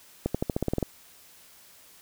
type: accelerating click train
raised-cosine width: 2 ms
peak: -12 dBFS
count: 10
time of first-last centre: 0.26-0.827 s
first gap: 86 ms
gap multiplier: 0.92
effects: white hiss -54 dBFS RMS until 2.01 s